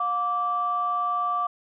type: tone pair together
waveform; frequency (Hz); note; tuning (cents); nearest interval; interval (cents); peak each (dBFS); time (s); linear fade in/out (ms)
sine; 713.8 / 1165; F5 / D6; +38 / -14; minor sixth; 848; -29 / -23; 0-1.47; 5
effects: tanh soft clip ceiling -15 dBFS